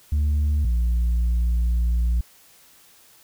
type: tone pair in turn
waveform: sine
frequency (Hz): 74 / 58.73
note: D2 / A#1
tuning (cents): +14 / +14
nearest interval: major third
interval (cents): 400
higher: first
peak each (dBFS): -15 / -15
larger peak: neither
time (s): 0.12-0.65 / 0.65-2.21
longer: second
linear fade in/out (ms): 5
effects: tanh soft clip ceiling -17 dBFS + white hiss -53 dBFS RMS until 3.23 s